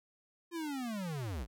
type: linear sweep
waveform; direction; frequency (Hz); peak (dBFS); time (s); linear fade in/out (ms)
square; down; 349.2 to 46.58; -37; 0.51-1.47; 50
effects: none